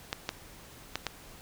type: clicks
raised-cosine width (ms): 0.2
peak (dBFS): -13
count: 4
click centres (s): 0.129 / 0.291 / 0.956 / 1.067
effects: pink hiss -51 dBFS RMS until 1.41 s